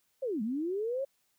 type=linear two-way sweep; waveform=sine; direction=down then up; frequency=560 to 203 to 560 Hz; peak=-30 dBFS; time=0.22-1.05 s; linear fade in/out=10 ms; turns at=0.42 s; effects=white hiss -74 dBFS RMS until 1.38 s